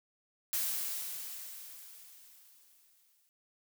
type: noise with exponential decay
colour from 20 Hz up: blue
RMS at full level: -32 dBFS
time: 0.53-3.29 s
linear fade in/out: 0 ms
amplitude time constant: 600 ms
effects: none